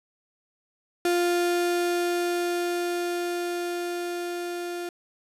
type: tone with level ramp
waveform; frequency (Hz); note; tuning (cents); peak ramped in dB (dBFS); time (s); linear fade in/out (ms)
35% pulse; 349.9; F4; +3; -19 to -29; 1.05-4.89; 2
effects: resampled to 32000 Hz